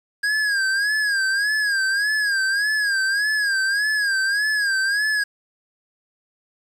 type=tone with vibrato; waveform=square; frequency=1635 Hz; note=G#6; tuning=28 cents flat; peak=-19 dBFS; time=0.23-5.24 s; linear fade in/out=10 ms; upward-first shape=sine; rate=1.7 Hz; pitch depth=96 cents each way; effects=low-pass 8000 Hz 12 dB/octave + 8-bit